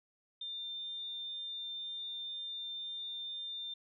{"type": "tone", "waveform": "sine", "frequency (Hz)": 3601, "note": "A7", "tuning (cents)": 39, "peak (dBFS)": -39, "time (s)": [0.41, 3.74], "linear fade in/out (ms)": 5, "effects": []}